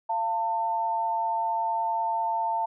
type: tone pair together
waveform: sine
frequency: 688 / 897.4 Hz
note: F5 / A5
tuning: -26 / +34 cents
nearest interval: perfect fourth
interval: 460 cents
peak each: -31 / -25 dBFS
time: 0.09-2.66 s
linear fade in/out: 10 ms
effects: none